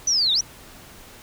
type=linear two-way sweep; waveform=sine; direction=down then up; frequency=6060 to 3520 to 6060 Hz; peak=-17 dBFS; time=0.07-0.41 s; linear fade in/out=5 ms; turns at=0.33 s; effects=pink hiss -45 dBFS RMS until 1.22 s